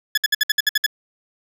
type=tone bursts; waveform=20% pulse; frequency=1707 Hz; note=G#6; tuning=47 cents sharp; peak=-9 dBFS; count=9; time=0.15-0.864 s; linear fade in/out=5 ms; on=26 ms; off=60 ms; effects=none